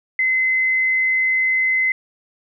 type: tone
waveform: sine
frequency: 2050 Hz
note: C7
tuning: 36 cents flat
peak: -15 dBFS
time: 0.19-1.92 s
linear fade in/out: 2 ms
effects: none